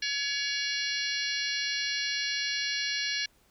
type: harmonic tone with a mistuned harmonic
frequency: 564 Hz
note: C#5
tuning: 30 cents sharp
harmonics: 3 / 4 / 5 / 6 / 7 / 8 / 9 / 10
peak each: -35 / -36 / -37 / -38 / -35 / -39 / -40 / -39 dBFS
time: 0.02-3.26 s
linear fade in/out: 5 ms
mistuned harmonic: 7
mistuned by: +80 cents
effects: pink hiss -65 dBFS RMS until 3.5 s